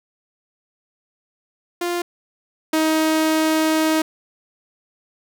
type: tone pair in turn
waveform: sawtooth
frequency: 349.2 / 315.5 Hz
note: F4 / D#4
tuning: 0 / +24 cents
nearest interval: major second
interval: 176 cents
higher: first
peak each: -17 / -12 dBFS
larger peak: second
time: 1.81-2.02 / 2.73-4.02 s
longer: second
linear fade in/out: 5 ms
effects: none